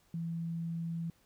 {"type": "tone", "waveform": "sine", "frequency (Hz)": 166.7, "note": "E3", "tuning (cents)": 20, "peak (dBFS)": -34, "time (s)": [0.14, 1.1], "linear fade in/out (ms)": 2, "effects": ["pink hiss -69 dBFS RMS until 1.25 s"]}